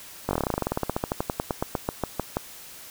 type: slowing click train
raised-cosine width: 1 ms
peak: -10 dBFS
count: 30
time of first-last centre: 0.29-2.369 s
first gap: 20 ms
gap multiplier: 1.08
effects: white hiss -44 dBFS RMS until 2.9 s